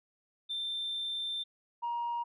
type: tone pair in turn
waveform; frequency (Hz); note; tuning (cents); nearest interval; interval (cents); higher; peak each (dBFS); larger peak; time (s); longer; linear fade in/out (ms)
sine; 3571 / 945.8; A7 / A#5; +25 / +25; octave + major seventh; 2300; first; -32 / -30; second; 0.49-1.44 / 1.82-2.24; first; 20
effects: tanh soft clip ceiling -29 dBFS